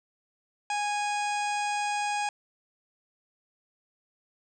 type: harmonic tone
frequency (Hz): 827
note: G#5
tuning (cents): -8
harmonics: 1 / 2 / 3 / 4 / 5 / 6 / 7 / 8 / 9 / 10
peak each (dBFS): -28 / -38 / -35 / -43 / -50 / -43 / -53 / -44 / -46 / -46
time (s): 0.7-2.29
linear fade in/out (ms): 2
effects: none